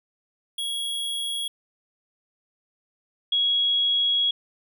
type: tone pair in turn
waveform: square / sine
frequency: 3322 / 3322 Hz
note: G#7 / G#7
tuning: 0 / 0 cents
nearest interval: unison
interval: 0 cents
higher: neither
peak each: -27 / -19 dBFS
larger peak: second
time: 0.58-1.48 / 3.32-4.31 s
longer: second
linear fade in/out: 5 ms
effects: none